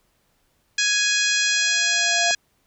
harmonic tone, 832 Hz, G#5, 3 cents sharp, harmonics 2 / 3 / 4 / 5 / 6 / 7 / 8 / 9, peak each -23 / -25 / -26 / -27 / -28 / -28 / -29 / -30 dBFS, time 0.78-2.35 s, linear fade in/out 5 ms
sine tone with exponential growth, 691 Hz, F5, 19 cents flat, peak -21 dBFS, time 1.25-2.31 s, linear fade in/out 0 ms, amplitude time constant 230 ms
effects pink hiss -66 dBFS RMS until 2.66 s

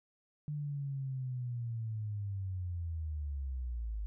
sine linear sweep, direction down, 150 to 50.6 Hz, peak -35 dBFS, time 0.48-4.06 s, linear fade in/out 0 ms, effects none

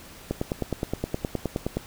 click train, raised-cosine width 2 ms, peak -12 dBFS, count 15, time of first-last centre 0.31-1.77 s, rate 9.59 Hz, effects pink hiss -46 dBFS RMS until 1.86 s

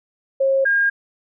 sine tone pair in turn, 540 / 1618.2 Hz, C#5 / G#6, -45 / -45 cents, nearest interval octave + perfect fifth, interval 1900 cents, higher second, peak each -14 dBFS, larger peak neither, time 0.4-0.65 / 0.65-0.9 s, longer neither, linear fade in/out 10 ms, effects none

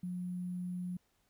sine tone with sample-and-hold, 179.5 Hz, F3, 48 cents sharp, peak -36 dBFS, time 0.03-0.97 s, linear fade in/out 5 ms, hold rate 11025 Hz, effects pink hiss -75 dBFS RMS until 1.29 s

